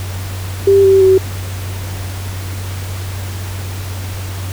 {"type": "tone with pitch steps", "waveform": "sine", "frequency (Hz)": [394.1, 386.7, 379.4], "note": ["G4", "G4", "F#4"], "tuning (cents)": [9, -24, 43], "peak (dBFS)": -5, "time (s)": [0.67, 1.18], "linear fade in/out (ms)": 5, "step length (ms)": 170, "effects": ["added 94 Hz sine -21 dBFS peak until 4.52 s", "pink hiss -30 dBFS RMS until 4.52 s"]}